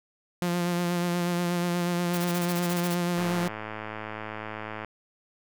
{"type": "tone with vibrato", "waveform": "sawtooth", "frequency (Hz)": 174.9, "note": "F3", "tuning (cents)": 3, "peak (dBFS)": -21, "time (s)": [0.42, 3.48], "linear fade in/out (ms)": 0, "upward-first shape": "sine", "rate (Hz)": 8.3, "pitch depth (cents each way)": 24}
{"type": "noise bursts", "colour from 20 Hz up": "white", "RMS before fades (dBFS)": -36, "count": 12, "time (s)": [2.13, 2.949], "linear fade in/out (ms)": 10, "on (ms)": 49, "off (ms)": 21}
{"type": "click train", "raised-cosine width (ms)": 0.5, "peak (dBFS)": -20, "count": 181, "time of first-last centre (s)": [3.18, 4.847], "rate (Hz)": 108}
{"effects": []}